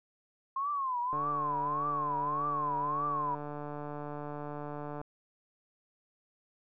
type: tone with vibrato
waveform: sine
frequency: 1060 Hz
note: C6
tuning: 22 cents sharp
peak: -30 dBFS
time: 0.56-3.35 s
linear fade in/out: 5 ms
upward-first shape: triangle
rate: 1.7 Hz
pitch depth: 190 cents each way
type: click train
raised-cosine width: 1 ms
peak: -27 dBFS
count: 572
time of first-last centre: 1.13-5.014 s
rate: 147 Hz
effects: none